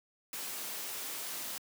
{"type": "noise", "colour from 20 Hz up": "white", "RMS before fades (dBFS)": -40, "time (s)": [0.33, 1.58], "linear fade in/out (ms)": 2, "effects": ["high-pass 200 Hz 12 dB/octave"]}